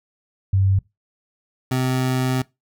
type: tone pair in turn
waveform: sine / 25% pulse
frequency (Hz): 96.6 / 128.95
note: G2 / C3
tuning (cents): -25 / -25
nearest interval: perfect fourth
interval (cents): 500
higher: second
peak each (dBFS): -14 / -15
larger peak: first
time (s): 0.53-0.79 / 1.71-2.42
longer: second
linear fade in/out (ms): 5
effects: noise-tail reverb RT60 0.2 s tail -21 dB re dry